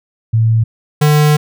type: tone pair in turn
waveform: sine / square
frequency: 112.4 / 150.04 Hz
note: A2 / D3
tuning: +37 / +37 cents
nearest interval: perfect fourth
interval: 500 cents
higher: second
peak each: -8 / -8 dBFS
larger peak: neither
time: 0.33-0.64 / 1.01-1.37 s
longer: second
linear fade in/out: 10 ms
effects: none